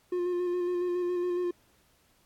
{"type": "tone with vibrato", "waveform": "triangle", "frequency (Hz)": 355.3, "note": "F4", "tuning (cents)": 30, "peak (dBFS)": -25, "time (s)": [0.12, 1.51], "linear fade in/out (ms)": 5, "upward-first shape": "square", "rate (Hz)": 7.2, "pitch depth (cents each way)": 18, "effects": ["pink hiss -66 dBFS RMS until 2.25 s", "AAC 64 kbps"]}